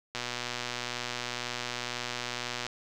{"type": "click train", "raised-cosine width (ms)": 0.2, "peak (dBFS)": -16, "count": 308, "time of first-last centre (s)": [0.15, 2.666], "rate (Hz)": 122, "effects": []}